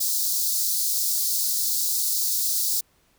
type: high-pass noise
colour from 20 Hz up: white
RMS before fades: -24 dBFS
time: 0-2.81 s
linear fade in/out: 10 ms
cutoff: 4100 Hz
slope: 48 dB/octave
effects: pink hiss -63 dBFS RMS until 3.18 s